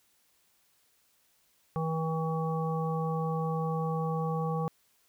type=harmonic tone; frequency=160.9 Hz; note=E3; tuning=42 cents flat; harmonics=1 / 3 / 5 / 7; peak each=-30 / -35 / -37 / -38 dBFS; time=1.76-4.68 s; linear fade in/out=0 ms; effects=white hiss -69 dBFS RMS until 5.08 s